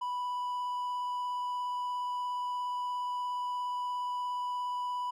triangle tone with vibrato, 987.8 Hz, B5, in tune, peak -30 dBFS, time 0.01-5.11 s, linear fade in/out 10 ms, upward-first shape triangle, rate 17 Hz, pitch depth 9 cents each way, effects none

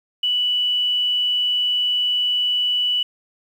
sine tone, 2960 Hz, F#7, in tune, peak -17 dBFS, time 0.23-3.03 s, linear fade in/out 5 ms, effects 8-bit

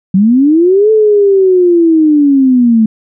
sine linear two-way sweep, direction up then down, 180.9 to 440 to 216.1 Hz, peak -4 dBFS, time 0.14-2.86 s, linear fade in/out 5 ms, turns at 0.91 s, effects none

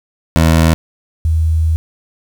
20% pulse / sine tone pair in turn, 81.1 / 80.12 Hz, E2 / E2, -28 / -49 cents, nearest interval unison, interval 21 cents, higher first, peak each -3 / -10 dBFS, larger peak first, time 0.36-0.74 / 1.25-1.76 s, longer second, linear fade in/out 0 ms, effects 7-bit

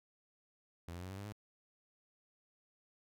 sawtooth tone with pitch steps, 85 / 88.66 / 92.48 / 96.46 / 100.62 / 104.95 Hz, F2 / F2 / F#2 / G2 / G2 / G#2, -46 / +27 / 0 / -27 / +46 / +19 cents, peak -40 dBFS, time 0.88-1.324 s, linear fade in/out 0 ms, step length 74 ms, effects none

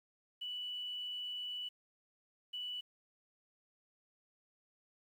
sine tone bursts at uneven times, 2962 Hz, F#7, 1 cent sharp, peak -39 dBFS, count 2, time 0.41-1.69 / 2.53-2.81 s, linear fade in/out 10 ms, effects 11-bit

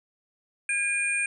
sine tone cluster, 1624 / 2426 / 8630 Hz, G#6 / D#7 / C#9, -39 / -44 / -47 cents, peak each -32 / -25 / -32 dBFS, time 0.69-1.26 s, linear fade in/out 2 ms, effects none

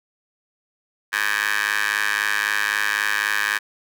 15% pulse tone with high-pass filter, 103.83 Hz, G#2, in tune, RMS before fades -22 dBFS, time 1.12-3.59 s, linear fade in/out 20 ms, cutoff 1600 Hz, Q 3.9, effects none

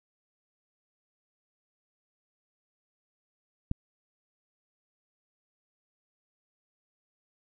click, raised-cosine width 5 ms, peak -16 dBFS, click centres 3.714 s, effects none

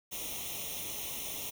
white noise with comb filter, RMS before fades -39 dBFS, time 0.11-1.51 s, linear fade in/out 20 ms, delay 0.32 ms, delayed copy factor +0.85, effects none

